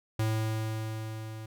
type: tone with level ramp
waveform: square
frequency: 110 Hz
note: A2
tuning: in tune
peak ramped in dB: -26 to -40 dBFS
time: 0.19-1.46 s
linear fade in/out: 5 ms
effects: none